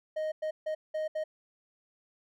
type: tone bursts at uneven times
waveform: triangle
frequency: 622.3 Hz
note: D#5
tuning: in tune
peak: -28 dBFS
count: 5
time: 0.16-0.32 / 0.42-0.51 / 0.66-0.75 / 0.94-1.08 / 1.15-1.24 s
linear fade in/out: 10 ms
effects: none